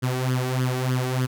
sawtooth tone with flanger, 127.8 Hz, C3, 40 cents flat, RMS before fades -24 dBFS, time 0.02-1.27 s, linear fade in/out 20 ms, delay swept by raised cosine 0.61 to 2.71 ms, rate 3.3 Hz, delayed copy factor +0.75, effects none

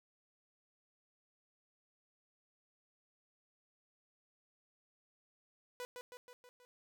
sawtooth tone with echo, 493.9 Hz, B4, in tune, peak -38 dBFS, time 5.8-5.85 s, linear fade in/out 0 ms, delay 160 ms, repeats 5, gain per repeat -4 dB, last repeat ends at 6.65 s, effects none

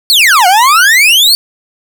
40% pulse exponential two-way sweep, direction down then up, 4585 to 703 to 4585 Hz, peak -3 dBFS, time 0.1-1.35 s, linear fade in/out 0 ms, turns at 0.47 s, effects none

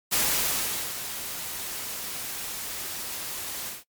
white noise with ADSR envelope, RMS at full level -23 dBFS, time 0.11-3.84 s, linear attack 22 ms, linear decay 810 ms, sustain -11 dB, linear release 160 ms, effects noise-tail reverb RT60 0.1 s tail -22 dB re dry + MP3 96 kbps

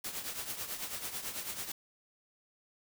white noise with tremolo, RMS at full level -37 dBFS, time 0.04-1.72 s, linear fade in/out 5 ms, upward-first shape triangle, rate 9.1 Hz, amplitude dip 70%, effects none

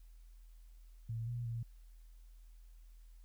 sine tone with pitch steps, 114.1 / 120.3 / 116.3 Hz, A#2 / B2 / A#2, -37 / -45 / -4 cents, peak -37 dBFS, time 1.09-1.63 s, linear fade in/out 5 ms, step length 180 ms, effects added 41 Hz sine -54 dBFS peak until 3.24 s + white hiss -75 dBFS RMS until 3.24 s

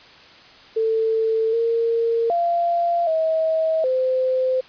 sine tone with pitch steps, 445.5 / 460.4 / 688 / 641 / 516 Hz, A4 / A#4 / F5 / E5 / C5, +22 / -22 / -26 / -49 / -24 cents, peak -17 dBFS, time 0.76-4.61 s, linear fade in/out 10 ms, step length 770 ms, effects white hiss -46 dBFS RMS until 4.68 s + resampled to 11025 Hz

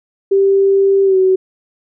sine tone with pitch glide, 392 to 376.2 Hz, G4 to F#4, 0 to +29 cents, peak -8 dBFS, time 0.31-1.36 s, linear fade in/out 10 ms, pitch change -71 cents, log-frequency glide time 1.04-1.17 s, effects none

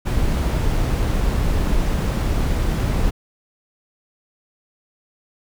brown noise, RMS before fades -19 dBFS, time 0.05-3.11 s, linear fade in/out 20 ms, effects none

